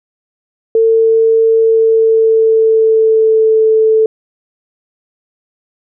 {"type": "tone with pitch glide", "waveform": "sine", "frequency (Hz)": [449.6, 439.8], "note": ["A4", "A4"], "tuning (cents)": [37, -1], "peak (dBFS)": -6, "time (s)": [0.75, 4.06], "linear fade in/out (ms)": 2, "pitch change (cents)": -38, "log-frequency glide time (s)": [1.48, 3.66], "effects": []}